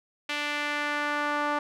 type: tone with band-pass filter sweep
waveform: sawtooth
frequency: 293.7 Hz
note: D4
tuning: in tune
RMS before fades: -29 dBFS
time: 0.29-1.59 s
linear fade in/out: 5 ms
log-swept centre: 2600 to 1100 Hz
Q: 1.6
effects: none